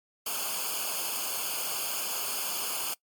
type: noise with comb filter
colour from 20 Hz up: white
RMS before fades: -32 dBFS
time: 0.26-2.94 s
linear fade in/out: 5 ms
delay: 0.52 ms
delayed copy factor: -0.9
effects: noise-tail reverb RT60 0.1 s tail -22 dB re dry + MP3 96 kbps